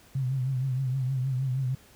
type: tone with vibrato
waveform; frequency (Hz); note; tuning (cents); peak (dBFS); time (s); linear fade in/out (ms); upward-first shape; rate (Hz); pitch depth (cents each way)
sine; 130.81; C3; 0; -25; 0.15-1.75; 5; triangle; 6.4; 88
effects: pink hiss -56 dBFS RMS until 1.95 s